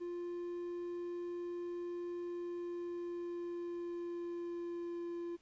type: tone with pitch glide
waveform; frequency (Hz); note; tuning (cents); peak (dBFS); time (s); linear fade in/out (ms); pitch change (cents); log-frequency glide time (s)
triangle; 349.3 to 343.9; F4 to F4; 0 to -27; -37; 0-5.37; 20; -27; 2.2-5.14
effects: pink hiss -71 dBFS RMS until 5.41 s + resampled to 16000 Hz